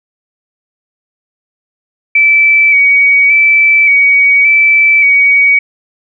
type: tone with vibrato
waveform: sine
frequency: 2286 Hz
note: D7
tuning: 47 cents flat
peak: -4 dBFS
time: 2.15-5.59 s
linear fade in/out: 5 ms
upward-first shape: square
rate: 0.87 Hz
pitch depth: 24 cents each way
effects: none